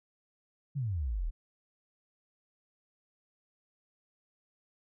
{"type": "exponential sweep", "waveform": "sine", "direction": "down", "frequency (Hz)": [150.4, 34.65], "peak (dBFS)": -30, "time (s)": [0.75, 1.31], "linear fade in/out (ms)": 20, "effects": []}